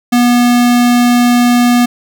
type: tone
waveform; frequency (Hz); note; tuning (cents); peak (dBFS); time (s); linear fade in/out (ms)
square; 242.6; B3; -31; -7; 0.12-1.86; 10
effects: none